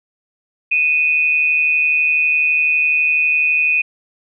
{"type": "tone pair together", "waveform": "sine", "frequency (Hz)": [2485, 2637], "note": ["D#7", "E7"], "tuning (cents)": [-3, 0], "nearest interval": "minor second", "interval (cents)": 103, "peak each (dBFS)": [-13, -20], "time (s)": [0.71, 3.82], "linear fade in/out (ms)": 10, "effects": []}